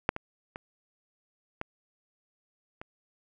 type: clicks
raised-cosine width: 0.5 ms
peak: -7 / -19 / -23 / -18 / -25 dBFS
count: 5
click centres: 0.091 / 0.164 / 0.559 / 1.614 / 2.815 s
effects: none